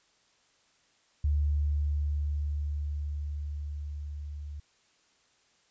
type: tone with level ramp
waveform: sine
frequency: 73.42 Hz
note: D2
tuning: in tune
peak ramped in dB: -23 to -37 dBFS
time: 1.24-4.6 s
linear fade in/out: 5 ms
effects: white hiss -67 dBFS RMS until 5.7 s + resampled to 16000 Hz